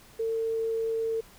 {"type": "tone", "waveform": "sine", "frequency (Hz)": 450.9, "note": "A4", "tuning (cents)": 42, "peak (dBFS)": -26, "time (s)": [0.19, 1.21], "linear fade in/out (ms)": 10, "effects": ["pink hiss -54 dBFS RMS until 1.38 s"]}